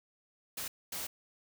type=noise bursts at uneven times; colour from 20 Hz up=white; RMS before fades=-39 dBFS; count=2; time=0.57-0.68 / 0.92-1.07 s; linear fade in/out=5 ms; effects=none